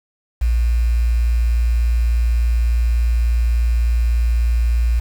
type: tone with quantisation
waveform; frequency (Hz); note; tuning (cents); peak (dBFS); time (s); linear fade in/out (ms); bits
sine; 58.27; A#1; 0; -13; 0.41-5; 10; 6
effects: none